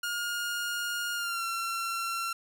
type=tone with pitch glide; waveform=sawtooth; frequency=1422 to 1359.4 Hz; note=F6 to F6; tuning=+31 to -47 cents; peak=-27 dBFS; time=0.03-2.33 s; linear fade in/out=5 ms; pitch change=-78 cents; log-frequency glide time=1.14-1.44 s; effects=none

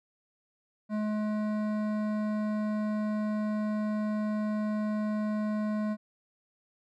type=tone with hard clipping; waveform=triangle; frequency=212.5 Hz; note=G#3; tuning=40 cents sharp; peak=-30 dBFS; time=0.89-5.97 s; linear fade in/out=50 ms; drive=17 dB; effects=none

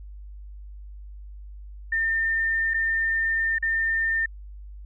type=tone with dropouts; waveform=sine; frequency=1807 Hz; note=A6; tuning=46 cents sharp; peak=-21 dBFS; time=1.92-4.26 s; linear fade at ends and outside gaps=5 ms; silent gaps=2.737-2.742 / 3.585-3.625 s; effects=added 50 Hz sine -38 dBFS peak until 4.85 s

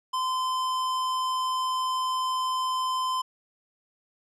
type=tone with hard clipping; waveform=sine; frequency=1029 Hz; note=C6; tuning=29 cents flat; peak=-27 dBFS; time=0.13-3.22 s; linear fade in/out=10 ms; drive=14 dB; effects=none

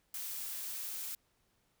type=noise; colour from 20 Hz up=blue; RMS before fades=-41 dBFS; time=0.14-1.15 s; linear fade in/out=2 ms; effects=pink hiss -75 dBFS RMS until 1.8 s

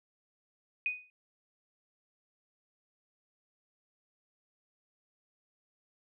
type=tone with exponential decay; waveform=sine; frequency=2489 Hz; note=D#7; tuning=in tune; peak=-26 dBFS; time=0.86-1.1 s; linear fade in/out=1 ms; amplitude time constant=52 ms; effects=none

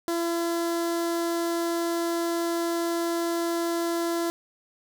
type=tone with notch filter; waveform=sawtooth; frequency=338.3 Hz; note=E4; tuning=45 cents sharp; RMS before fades=-27 dBFS; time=0.08-4.3 s; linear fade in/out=0 ms; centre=2500 Hz; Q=1.5; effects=none

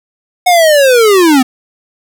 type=linear sweep; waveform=square; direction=down; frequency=735 to 246.9 Hz; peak=-5 dBFS; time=0.46-1.43 s; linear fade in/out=10 ms; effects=none

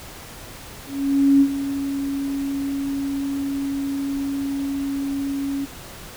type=tone with ADSR envelope; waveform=sine; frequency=277.2 Hz; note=C#4; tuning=in tune; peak=-10 dBFS; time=0.86-5.66 s; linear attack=550 ms; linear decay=66 ms; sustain=-12 dB; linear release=22 ms; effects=pink hiss -39 dBFS RMS until 6.16 s

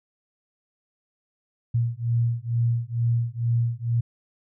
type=beating tone pair; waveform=sine; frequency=116.54 / 118.74 Hz; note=A#2 / A#2; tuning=0 / +32 cents; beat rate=2.2 Hz; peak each=-24 dBFS; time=1.74-4.01 s; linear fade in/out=10 ms; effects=none

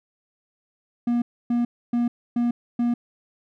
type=tone bursts; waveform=triangle; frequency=238.9 Hz; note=A#3; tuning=43 cents sharp; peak=-17 dBFS; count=5; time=1.07-2.94 s; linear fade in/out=5 ms; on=150 ms; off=280 ms; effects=none

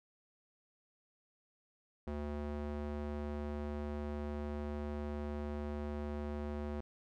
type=tone with band-pass filter; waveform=square; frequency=73.42 Hz; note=D2; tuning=in tune; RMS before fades=-40 dBFS; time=2.07-6.81 s; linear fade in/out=5 ms; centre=370 Hz; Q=0.54; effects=none

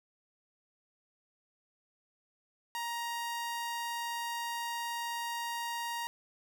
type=tone; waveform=sawtooth; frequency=939 Hz; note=A#5; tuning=12 cents sharp; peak=-31 dBFS; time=2.75-6.07 s; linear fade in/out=0 ms; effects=none

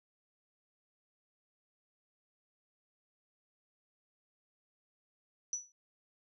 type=tone with exponential decay; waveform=sine; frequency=5920 Hz; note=F#8; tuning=in tune; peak=-30 dBFS; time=5.53-5.72 s; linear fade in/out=1 ms; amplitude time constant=40 ms; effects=none

